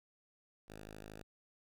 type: tone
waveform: 5% pulse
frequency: 52.6 Hz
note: G#1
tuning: 23 cents sharp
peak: -38 dBFS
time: 0.68-1.23 s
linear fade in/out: 5 ms
effects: none